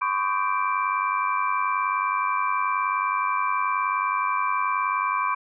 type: tone cluster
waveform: sine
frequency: 1016 / 1115 / 1206 / 1568 / 2349 Hz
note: B5 / C#6 / D6 / G6 / D7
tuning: +49 / +10 / +46 / 0 / 0 cents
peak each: -26 / -25 / -32 / -34 / -31 dBFS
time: 0.01-5.35 s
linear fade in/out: 10 ms
effects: none